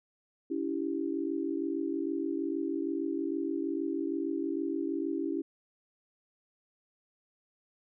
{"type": "chord", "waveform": "sine", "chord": "C# diminished", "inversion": "none", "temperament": "equal with one note detuned", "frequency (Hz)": [283.2, 329.6, 392], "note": ["C#4", "E4", "G4"], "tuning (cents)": [37, 0, 0], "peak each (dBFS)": [-34, -33, -37], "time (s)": [0.5, 5.42], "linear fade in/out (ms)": 10, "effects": []}